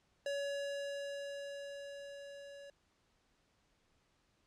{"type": "tone with level ramp", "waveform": "square", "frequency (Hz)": 564, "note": "C#5", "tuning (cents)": 30, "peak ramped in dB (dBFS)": [-36, -51], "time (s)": [0.26, 2.7], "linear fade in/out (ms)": 2, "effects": ["pink hiss -75 dBFS RMS until 4.46 s", "low-pass 7000 Hz 12 dB/octave"]}